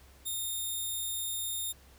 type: tone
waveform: 5% pulse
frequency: 3664 Hz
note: A#7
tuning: 31 cents flat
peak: -25 dBFS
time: 0.25-1.73 s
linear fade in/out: 20 ms
effects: added 66 Hz sine -57 dBFS peak until 1.98 s + pink hiss -60 dBFS RMS until 1.98 s